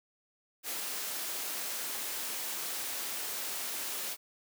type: high-pass noise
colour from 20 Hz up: white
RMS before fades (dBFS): -37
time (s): 0.63-4.17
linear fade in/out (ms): 50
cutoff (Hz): 260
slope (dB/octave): 12
effects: none